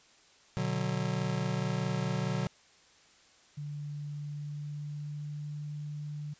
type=chord; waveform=square; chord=B minor; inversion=none; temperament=just; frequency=123.47 / 148.16 / 185.21 Hz; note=B2 / D3 / F#3; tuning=0 / +16 / +2 cents; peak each=-35 dBFS; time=0.57-2.47 s; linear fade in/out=0 ms
type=tone with pitch glide; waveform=sine; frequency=146.5 to 148.29 Hz; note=D3 to D3; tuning=-4 to +17 cents; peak=-36 dBFS; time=3.57-6.34 s; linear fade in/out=10 ms; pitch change=+21 cents; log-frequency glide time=4.1-5.71 s
effects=white hiss -61 dBFS RMS until 6.39 s + resampled to 16000 Hz